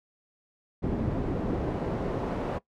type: noise with band-pass filter sweep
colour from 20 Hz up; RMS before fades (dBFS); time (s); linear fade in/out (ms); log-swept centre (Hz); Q
brown; -30; 0.82-2.59; 20; 270 to 610; 0.79
effects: noise-tail reverb RT60 0.1 s tail -19 dB re dry